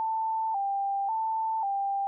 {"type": "tone with vibrato", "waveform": "sine", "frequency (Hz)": 839, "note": "G#5", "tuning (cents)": 17, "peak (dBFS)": -26, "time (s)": [0, 2.07], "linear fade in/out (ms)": 0, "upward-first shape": "square", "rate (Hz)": 0.92, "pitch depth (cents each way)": 99, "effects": []}